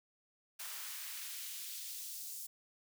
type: noise with high-pass filter sweep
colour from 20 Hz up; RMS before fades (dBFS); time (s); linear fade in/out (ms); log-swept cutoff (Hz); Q
white; -45; 0.59-2.47; 10; 950 to 6800; 0.92
effects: none